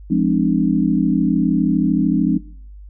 sine chord, D half-diminished seventh, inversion first, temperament equal with one note detuned, 174.61 / 207.7 / 261.6 / 301.2 Hz, F3 / Ab3 / C4 / D4, 0 / 0 / 0 / +44 cents, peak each -19 dBFS, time 0.1-2.38 s, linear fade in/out 10 ms, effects noise-tail reverb RT60 0.6 s tail -22 dB re dry + added 50 Hz sine -35 dBFS peak until 2.89 s

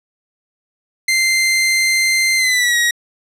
sawtooth tone with pitch glide, 2084 to 1900 Hz, C7 to A#6, -7 to +33 cents, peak -9 dBFS, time 1.08-2.91 s, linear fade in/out 5 ms, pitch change -160 cents, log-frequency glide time 2.37-2.76 s, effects low-pass 11000 Hz 12 dB/octave

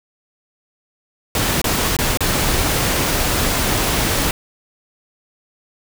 pink noise with dropouts, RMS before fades -18 dBFS, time 1.35-4.31 s, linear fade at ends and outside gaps 1 ms, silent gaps 1.616-1.642 / 1.967-1.988 / 2.173-2.206 s, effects none

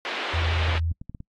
white band-pass noise, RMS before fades -31 dBFS, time 0.05-0.78 s, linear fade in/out 0 ms, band 290 to 3300 Hz, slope 24 dB/octave
sine tone with vibrato, 82.41 Hz, E2, in tune, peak -22 dBFS, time 0.33-0.93 s, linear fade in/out 20 ms, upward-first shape sine, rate 5.8 Hz, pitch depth 17 cents each way
clicks, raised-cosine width 5 ms, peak -25 dBFS, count 6, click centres 0.75 / 0.915 / 1.015 / 1.096 / 1.148 / 1.204 s
effects noise-tail reverb RT60 0.1 s tail -26 dB re dry + AAC 32 kbps

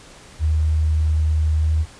sine tone with pitch glide, 77.78 to 78.32 Hz, D#2 to D#2, 0 to +12 cents, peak -15 dBFS, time 0.39-1.86 s, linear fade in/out 50 ms, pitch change +12 cents, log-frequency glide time 1.59-1.7 s, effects pink hiss -44 dBFS RMS until 1.99 s + resampled to 22050 Hz

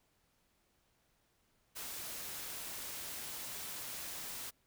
white noise, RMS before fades -44 dBFS, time 1.75-4.51 s, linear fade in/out 20 ms, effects pink hiss -75 dBFS RMS until 4.66 s

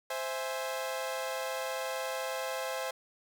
sawtooth chord, C augmented, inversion none, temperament equal, 523.3 / 659.3 / 830.6 Hz, C5 / E5 / G#5, 0 / 0 / 0 cents, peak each -32 / -35 / -37 dBFS, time 0.1-2.91 s, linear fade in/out 5 ms, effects none

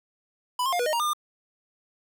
square tone with pitch steps, 993 / 1068 / 707 / 485.8 / 617 / 939 / 1209 / 1202 Hz, B5 / C6 / F5 / B4 / D#5 / A#5 / D6 / D6, +9 / +35 / +21 / -29 / -15 / +12 / +50 / +40 cents, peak -24 dBFS, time 0.59-1.134 s, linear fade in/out 5 ms, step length 68 ms, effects 11-bit

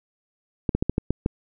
clicks, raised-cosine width 3 ms, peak -8 dBFS, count 7, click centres 0.692 / 0.75 / 0.825 / 0.896 / 0.981 / 1.106 / 1.261 s, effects none

